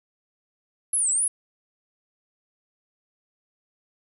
sine linear two-way sweep, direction down then up, 11180 to 7630 to 10730 Hz, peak -20 dBFS, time 0.93-1.28 s, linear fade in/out 5 ms, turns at 1.1 s, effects none

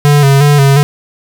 square tone with vibrato, 141.7 Hz, C#3, 38 cents sharp, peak -5 dBFS, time 0.05-0.83 s, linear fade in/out 0 ms, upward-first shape square, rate 2.8 Hz, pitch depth 47 cents each way, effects 7-bit

